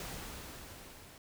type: noise with level ramp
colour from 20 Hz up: pink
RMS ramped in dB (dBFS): -42 to -55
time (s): 0-1.18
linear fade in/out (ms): 2
effects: none